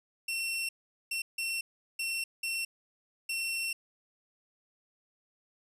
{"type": "tone bursts at uneven times", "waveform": "sawtooth", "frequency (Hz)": 2713, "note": "E7", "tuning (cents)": 49, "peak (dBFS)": -28, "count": 6, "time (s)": [[0.28, 0.69], [1.11, 1.22], [1.38, 1.61], [1.99, 2.24], [2.43, 2.65], [3.29, 3.73]], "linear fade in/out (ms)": 5, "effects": ["resampled to 32000 Hz", "10-bit"]}